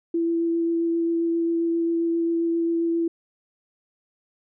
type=tone with vibrato; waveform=sine; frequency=334.6 Hz; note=E4; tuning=26 cents sharp; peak=-20 dBFS; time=0.14-3.08 s; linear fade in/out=5 ms; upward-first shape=sine; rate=7.5 Hz; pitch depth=9 cents each way; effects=none